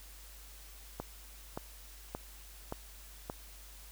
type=click train; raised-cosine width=1 ms; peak=-23 dBFS; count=5; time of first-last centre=1-3.299 s; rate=1.74 Hz; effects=added 50 Hz sine -52 dBFS peak until 3.91 s + white hiss -55 dBFS RMS until 3.91 s